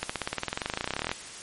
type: accelerating click train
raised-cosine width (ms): 0.3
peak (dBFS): -12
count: 28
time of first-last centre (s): 0.03-1.115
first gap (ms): 65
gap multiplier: 0.96
effects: white hiss -42 dBFS RMS until 1.42 s + MP3 48 kbps